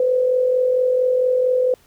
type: tone with amplitude modulation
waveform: sine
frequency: 506 Hz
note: B4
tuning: 42 cents sharp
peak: -12 dBFS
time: 0-1.74 s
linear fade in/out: 2 ms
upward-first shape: sine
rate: 44.4 Hz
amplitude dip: 50%
effects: pink hiss -55 dBFS RMS until 1.86 s